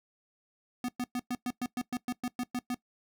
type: tone bursts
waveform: square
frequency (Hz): 246.9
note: B3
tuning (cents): 0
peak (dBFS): -31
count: 13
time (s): 0.84-2.745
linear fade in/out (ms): 2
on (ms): 45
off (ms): 110
effects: noise-tail reverb RT60 0.1 s tail -19 dB re dry